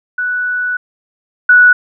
sine tone pair in turn, 1480 / 1473.2 Hz, F#6 / F#6, 0 / -8 cents, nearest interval unison, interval 8 cents, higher first, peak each -14 / -3 dBFS, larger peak second, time 0.18-0.77 / 1.49-1.73 s, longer first, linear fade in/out 5 ms, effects none

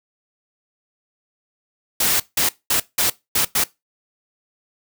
white noise bursts at uneven times, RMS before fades -18 dBFS, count 6, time 2-2.2 / 2.37-2.49 / 2.7-2.8 / 2.98-3.1 / 3.35-3.45 / 3.55-3.64 s, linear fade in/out 5 ms, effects noise-tail reverb RT60 0.2 s tail -20 dB re dry

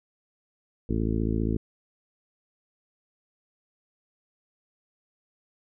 harmonic tone, 55 Hz, A1, in tune, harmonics 1 / 2 / 3 / 4 / 5 / 6 / 7 / 8, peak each -29 / -30 / -34 / -30 / -33 / -33 / -37 / -38 dBFS, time 0.89-1.57 s, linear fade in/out 5 ms, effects none

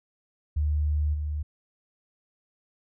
sine tone with level steps, 75 Hz, D2, 37 cents sharp, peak -22 / -27 dBFS, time 0.56-1.43 s, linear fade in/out 10 ms, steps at 1.13 s, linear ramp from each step 20 ms, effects none

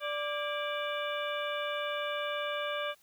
harmonic tone with a mistuned harmonic, 587.3 Hz, D5, in tune, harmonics 1 / 2 / 3 / 4 / 5 / 6, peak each -35 / -38 / -40 / -41 / -42 / -43 dBFS, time 0-2.95 s, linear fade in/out 50 ms, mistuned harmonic 3, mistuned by -150 cents, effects white hiss -65 dBFS RMS until 3.02 s

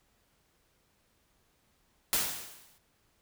white noise with exponential decay, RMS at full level -26 dBFS, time 2.13-2.78 s, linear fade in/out 0 ms, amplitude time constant 140 ms, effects pink hiss -71 dBFS RMS until 3.21 s

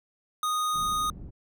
square tone, 1240 Hz, D#6, 6 cents flat, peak -26 dBFS, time 0.43-1.1 s, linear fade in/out 2 ms
pink low-pass noise, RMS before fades -41 dBFS, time 0.73-1.31 s, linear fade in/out 20 ms, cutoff 240 Hz, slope 12 dB/octave
effects none

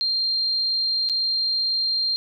sine tone with dropouts, 4186 Hz, C8, in tune, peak -20 dBFS, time 0.01-2.16 s, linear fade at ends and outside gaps 0 ms, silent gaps 1.089-1.097 s, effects none

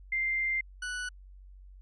sine / 40% pulse tone pair in turn, 2094 / 1480.7 Hz, C7 / F#6, +1 / +1 cents, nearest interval tritone, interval 600 cents, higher first, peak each -27 / -33 dBFS, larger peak first, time 0.12-0.61 / 0.82-1.09 s, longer first, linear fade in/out 5 ms, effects added 47 Hz sine -48 dBFS peak until 1.81 s + resampled to 24000 Hz

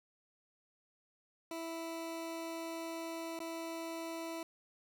20% pulse tone with dropouts, 329.6 Hz, E4, in tune, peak -35 dBFS, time 1.51-4.43 s, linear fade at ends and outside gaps 2 ms, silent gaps 3.391-3.402 s, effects none

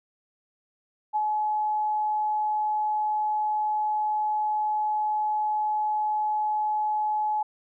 sine tone with ADSR envelope, 851 Hz, G#5, 42 cents sharp, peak -21 dBFS, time 1.13-7.43 s, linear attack 28 ms, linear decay 40 ms, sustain -2 dB, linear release 7 ms, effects none

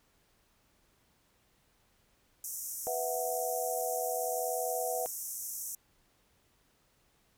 white band-pass noise, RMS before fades -40 dBFS, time 2.44-5.75 s, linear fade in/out 2 ms, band 5600 to 15000 Hz, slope 96 dB/octave
sine chord, B suspended fourth, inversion none, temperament equal, 493.9 / 659.3 / 740 Hz, B4 / E5 / F#5, 0 / 0 / 0 cents, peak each -36 dBFS, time 2.87-5.06 s, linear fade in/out 0 ms
effects pink hiss -70 dBFS RMS until 7.37 s

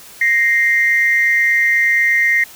sine tone pair together, 1864.7 / 2093 Hz, A#6 / C7, 0 / 0 cents, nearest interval major second, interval 200 cents, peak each -13 dBFS, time 0.21-2.44 s, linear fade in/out 5 ms, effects tanh soft clip ceiling -4 dBFS + white hiss -39 dBFS RMS until 2.55 s

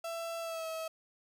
35% pulse tone with pitch glide, 667 to 645 Hz, E5 to E5, +20 to -38 cents, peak -35 dBFS, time 0.04-0.88 s, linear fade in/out 5 ms, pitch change -58 cents, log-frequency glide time 0.4-0.67 s, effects none

